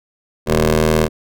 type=ring-modulated tone; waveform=15% pulse; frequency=79.3 Hz; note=D#2; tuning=33 cents sharp; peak=-3 dBFS; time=0.46-1.09 s; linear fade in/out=50 ms; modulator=297 Hz; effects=none